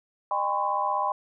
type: tone cluster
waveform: sine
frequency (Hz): 607 / 805 / 1014 / 1090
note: D#5 / G5 / B5 / C#6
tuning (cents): -43 / +46 / +45 / -29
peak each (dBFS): -33 / -28 / -27 / -31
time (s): 0.31-1.12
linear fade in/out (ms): 2
effects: none